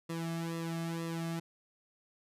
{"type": "tone with flanger", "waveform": "sawtooth", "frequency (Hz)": 166, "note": "E3", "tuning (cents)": 12, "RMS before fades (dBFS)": -37, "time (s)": [0.09, 1.4], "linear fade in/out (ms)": 10, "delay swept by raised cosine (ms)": [1.3, 2.13], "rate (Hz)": 2.1, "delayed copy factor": -0.85, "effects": ["resampled to 32000 Hz"]}